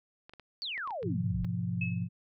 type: clicks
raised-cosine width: 0.3 ms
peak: -33 dBFS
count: 8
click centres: 0.295 / 0.336 / 0.397 / 0.778 / 0.875 / 0.907 / 1.029 / 1.446 s
type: exponential sweep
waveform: sine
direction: down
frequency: 4699 to 41.2 Hz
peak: -34 dBFS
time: 0.62-1.45 s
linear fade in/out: 0 ms
type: chord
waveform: sine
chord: F diminished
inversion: first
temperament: just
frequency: 104.77 / 125.72 / 174.61 Hz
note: Ab2 / Cb3 / F3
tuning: +16 / +31 / 0 cents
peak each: -35 / -36 / -33 dBFS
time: 1.02-2.09 s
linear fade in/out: 50 ms
type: tone with exponential decay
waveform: sine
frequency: 2587 Hz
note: E7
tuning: 33 cents flat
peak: -30 dBFS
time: 1.81-2.08 s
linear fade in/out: 5 ms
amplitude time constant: 58 ms
effects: none